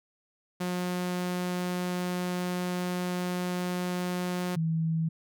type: tone pair in turn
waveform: sawtooth / sine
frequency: 179.5 / 161.97 Hz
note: F3 / E3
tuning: +48 / -30 cents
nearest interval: major second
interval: 178 cents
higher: first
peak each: -25 dBFS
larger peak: neither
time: 0.6-4.56 / 4.56-5.09 s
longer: first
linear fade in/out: 10 ms
effects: none